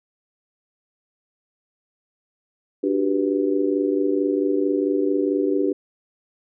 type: chord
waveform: sine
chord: G major seventh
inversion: second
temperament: just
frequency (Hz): 294 / 367.5 / 392 / 490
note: D4 / F#4 / G4 / B4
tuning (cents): +2 / -12 / 0 / -14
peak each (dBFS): -22 / -27 / -22 / -27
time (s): 2.83-5.73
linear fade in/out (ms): 10
effects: none